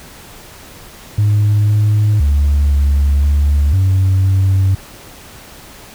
sine tone with pitch steps, 104.3 / 105.4 / 71.9 / 70.7 / 72.3 / 95.1 / 96 Hz, G#2 / G#2 / D2 / C#2 / D2 / F#2 / G2, +8 / +26 / -36 / +35 / -27 / +48 / -36 cents, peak -7 dBFS, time 1.18-4.75 s, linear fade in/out 5 ms, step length 510 ms, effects tanh soft clip ceiling -7 dBFS + pink hiss -37 dBFS RMS until 5.94 s

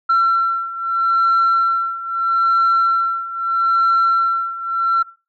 sine beating tone pair, 1353 / 1353.78 Hz, E6 / E6, +45 / +46 cents, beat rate 0.78 Hz, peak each -17 / -14 dBFS, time 0.09-5.03 s, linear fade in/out 10 ms, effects noise-tail reverb RT60 0.3 s tail -18 dB re dry + tanh soft clip ceiling -9 dBFS

